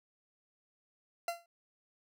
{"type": "tone with exponential decay", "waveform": "40% pulse", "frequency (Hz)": 684, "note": "F5", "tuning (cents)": -36, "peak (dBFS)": -29, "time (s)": [1.28, 1.46], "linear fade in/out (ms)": 2, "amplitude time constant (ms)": 37, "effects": []}